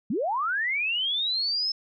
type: linear sweep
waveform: sine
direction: up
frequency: 174.61 to 5274 Hz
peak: -24 dBFS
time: 0.1-1.72 s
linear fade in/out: 5 ms
effects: none